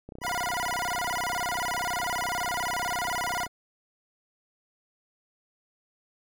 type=click train; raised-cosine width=2 ms; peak=-28 dBFS; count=107; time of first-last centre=0.09-3.466 s; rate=31.4 Hz
type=tone with vibrato; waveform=25% pulse; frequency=836 Hz; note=G#5; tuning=11 cents sharp; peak=-24 dBFS; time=0.21-3.48 s; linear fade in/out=50 ms; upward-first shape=square; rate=18 Hz; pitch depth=280 cents each way
effects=none